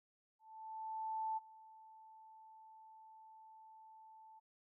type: tone with ADSR envelope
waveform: sine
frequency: 880 Hz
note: A5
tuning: in tune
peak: -36 dBFS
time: 0.39-4.4 s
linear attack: 980 ms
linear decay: 23 ms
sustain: -21 dB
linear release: 17 ms
effects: none